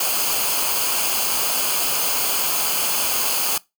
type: noise with comb filter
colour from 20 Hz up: white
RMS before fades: -21 dBFS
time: 0-3.58 s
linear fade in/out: 5 ms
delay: 0.53 ms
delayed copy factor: -0.65
effects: noise-tail reverb RT60 0.2 s tail -21 dB re dry